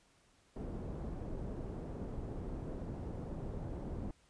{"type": "low-pass noise", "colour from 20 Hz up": "pink", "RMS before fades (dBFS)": -42, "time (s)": [0.56, 4.11], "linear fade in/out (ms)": 2, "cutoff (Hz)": 490, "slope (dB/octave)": 12, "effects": ["pink hiss -69 dBFS RMS until 4.29 s", "resampled to 22050 Hz"]}